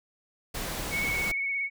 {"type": "noise", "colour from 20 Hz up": "pink", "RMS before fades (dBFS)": -34, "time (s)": [0.54, 1.32], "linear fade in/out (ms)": 10}
{"type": "tone with vibrato", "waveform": "sine", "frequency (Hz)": 2218, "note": "C#7", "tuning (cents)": 0, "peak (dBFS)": -27, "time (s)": [0.9, 1.7], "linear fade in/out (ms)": 50, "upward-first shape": "sine", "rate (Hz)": 17, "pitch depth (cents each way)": 23}
{"effects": []}